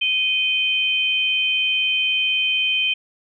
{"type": "tone pair together", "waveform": "sine", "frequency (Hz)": [2489, 3109], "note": ["D#7", "G7"], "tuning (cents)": [0, -15], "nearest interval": "major third", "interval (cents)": 385, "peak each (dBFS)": -20, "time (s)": [0.01, 2.94], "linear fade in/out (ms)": 10, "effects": []}